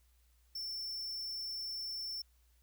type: tone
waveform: square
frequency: 5390 Hz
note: E8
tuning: 38 cents sharp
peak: -39 dBFS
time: 0.55-2.22 s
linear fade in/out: 5 ms
effects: added 60 Hz sine -66 dBFS peak until 2.62 s + white hiss -75 dBFS RMS until 2.62 s